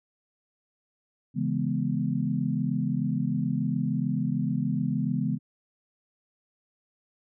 sine chord, C# minor seventh, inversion none, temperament equal with one note detuned, 138.03 / 164.81 / 207.7 / 246.9 Hz, C#3 / E3 / G#3 / B3, -7 / 0 / 0 / 0 cents, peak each -30 dBFS, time 1.34-5.39 s, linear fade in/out 50 ms, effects none

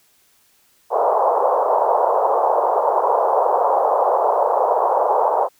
white band-pass noise, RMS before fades -17 dBFS, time 0.9-5.49 s, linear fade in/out 50 ms, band 450 to 1000 Hz, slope 48 dB/octave, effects white hiss -58 dBFS RMS until 5.59 s

